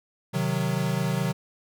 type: chord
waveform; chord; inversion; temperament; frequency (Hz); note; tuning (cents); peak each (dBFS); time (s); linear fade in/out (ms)
square; C diminished; none; equal; 130.81 / 155.56 / 185; C3 / Eb3 / Gb3; 0 / 0 / 0; -29; 0.33-1.33; 20
effects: none